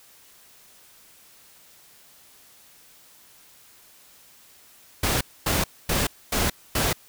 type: noise bursts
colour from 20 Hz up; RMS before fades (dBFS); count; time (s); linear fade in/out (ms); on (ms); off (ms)
pink; -23; 5; 5.03-6.93; 5; 180; 250
effects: white hiss -53 dBFS RMS until 7.08 s